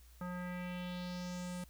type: tone with low-pass filter sweep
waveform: square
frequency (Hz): 179.1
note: F3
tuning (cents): +44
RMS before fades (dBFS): -42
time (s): 0.21-1.64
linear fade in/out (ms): 2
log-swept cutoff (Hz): 1300 to 10000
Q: 2.7
effects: added 60 Hz sine -57 dBFS peak until 1.69 s + white hiss -66 dBFS RMS until 1.69 s